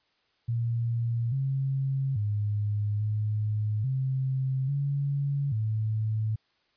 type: tone with pitch steps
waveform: sine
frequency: 116.8 / 135.1 / 104 / 106.4 / 132.1 / 140.9 / 109.1 Hz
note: A#2 / C#3 / G#2 / G#2 / C3 / C#3 / A2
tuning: +4 / -44 / +3 / +42 / +17 / +29 / -14 cents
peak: -25 dBFS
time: 0.48-6.36 s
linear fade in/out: 10 ms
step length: 840 ms
effects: white hiss -70 dBFS RMS until 6.76 s + resampled to 11025 Hz